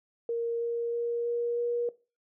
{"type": "tone with pitch steps", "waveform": "sine", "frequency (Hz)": [466.2, 468.9, 471.6, 474.3, 477.1], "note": ["A#4", "A#4", "A#4", "A#4", "A#4"], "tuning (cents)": [0, 10, 20, 30, 40], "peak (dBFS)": -27, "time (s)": [0.29, 1.89], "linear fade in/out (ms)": 2, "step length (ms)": 320, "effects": ["noise-tail reverb RT60 0.3 s tail -18 dB re dry"]}